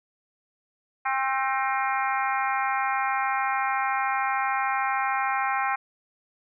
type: harmonic tone with a mistuned harmonic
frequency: 266.7 Hz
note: C4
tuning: 33 cents sharp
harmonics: 3 / 4 / 5 / 6 / 7 / 8 / 9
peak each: -27 / -29 / -31 / -33 / -34 / -35 / -36 dBFS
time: 1.05-5.76 s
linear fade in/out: 10 ms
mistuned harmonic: 6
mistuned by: -44 cents
effects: none